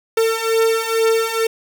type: beating tone pair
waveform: 45% pulse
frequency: 449.3 / 451.5 Hz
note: A4 / A4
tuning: +36 / +45 cents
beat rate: 2.2 Hz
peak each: -19 / -17 dBFS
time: 0.17-1.47 s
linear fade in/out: 5 ms
effects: none